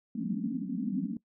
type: band-pass noise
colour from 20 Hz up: white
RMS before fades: -33 dBFS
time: 0.15-1.17 s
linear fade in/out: 2 ms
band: 170 to 280 Hz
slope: 96 dB/octave
effects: noise-tail reverb RT60 0.1 s tail -21 dB re dry